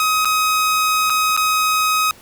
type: tone with dropouts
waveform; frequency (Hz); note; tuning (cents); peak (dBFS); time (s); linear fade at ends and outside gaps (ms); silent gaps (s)
sawtooth; 1264; D#6; +27; -11; 0-2.11; 1; 0.248-0.254 / 1.098-1.102 / 1.366-1.374
effects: pink hiss -45 dBFS RMS until 2.21 s